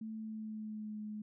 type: tone with pitch glide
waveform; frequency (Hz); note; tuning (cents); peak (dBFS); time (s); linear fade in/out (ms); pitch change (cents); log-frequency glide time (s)
sine; 219.9 to 212.3; A3 to G#3; -1 to +38; -40; 0.01-1.22; 5; -61; 0.13-1
effects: none